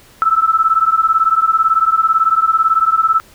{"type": "beating tone pair", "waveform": "sine", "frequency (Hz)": [1307, 1325], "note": ["E6", "E6"], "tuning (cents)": [-15, 9], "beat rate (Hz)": 18, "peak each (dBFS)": -13, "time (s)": [0.22, 3.2], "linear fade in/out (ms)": 0, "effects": ["pink hiss -45 dBFS RMS until 3.34 s"]}